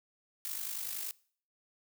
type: noise with amplitude modulation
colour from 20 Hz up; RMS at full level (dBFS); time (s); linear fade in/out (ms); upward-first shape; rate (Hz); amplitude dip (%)
blue; -36; 0.45-1.11; 0; sine; 50.5; 60
effects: noise-tail reverb RT60 0.5 s tail -22 dB re dry